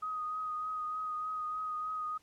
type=tone with vibrato; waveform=sine; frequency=1250 Hz; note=D#6; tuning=8 cents sharp; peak=-34 dBFS; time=0.02-2.18 s; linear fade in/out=10 ms; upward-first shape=triangle; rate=3.3 Hz; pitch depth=23 cents each way; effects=pink hiss -67 dBFS RMS until 2.22 s + low-pass 11000 Hz 12 dB/octave